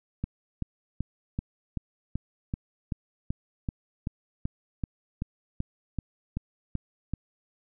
click train, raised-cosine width 5 ms, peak -17 dBFS, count 19, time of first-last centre 0.24-7.137 s, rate 2.61 Hz, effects none

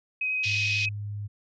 sine tone with vibrato, 2524 Hz, D#7, 24 cents sharp, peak -25 dBFS, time 0.21-0.89 s, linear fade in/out 5 ms, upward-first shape sine, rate 11 Hz, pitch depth 9 cents each way
pink band-pass noise, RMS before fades -33 dBFS, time 0.43-0.86 s, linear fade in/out 10 ms, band 2300 to 5700 Hz, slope 48 dB/octave
sine tone with pitch glide, 103.83 to 103.11 Hz, G#2 to G#2, 0 to -12 cents, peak -31 dBFS, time 0.45-1.28 s, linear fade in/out 20 ms, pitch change -12 cents, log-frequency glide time 0.66-1.08 s
effects none

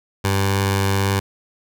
15% pulse tone with notch filter, 98 Hz, G2, in tune, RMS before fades -19 dBFS, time 0.24-1.2 s, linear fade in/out 10 ms, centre 250 Hz, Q 1, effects none

